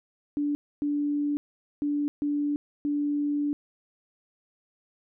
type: tone bursts at uneven times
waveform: sine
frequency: 291.2 Hz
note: D4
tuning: 15 cents flat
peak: -24 dBFS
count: 5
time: 0.37-0.55 / 0.82-1.37 / 1.82-2.08 / 2.22-2.56 / 2.85-3.53 s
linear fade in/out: 0 ms
effects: none